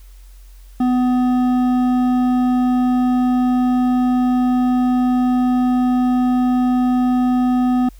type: tone with hard clipping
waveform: sine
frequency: 250.3 Hz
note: B3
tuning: 23 cents sharp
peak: -15 dBFS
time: 0.8-7.89 s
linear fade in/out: 5 ms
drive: 9 dB
effects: added 45 Hz sine -38 dBFS peak until 7.99 s + white hiss -54 dBFS RMS until 7.99 s